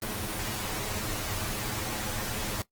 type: noise with comb filter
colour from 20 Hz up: pink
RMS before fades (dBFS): -33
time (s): 0.02-2.62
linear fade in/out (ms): 2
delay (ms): 9.4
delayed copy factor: +0.7
effects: noise-tail reverb RT60 0.1 s tail -17 dB re dry + Opus 24 kbps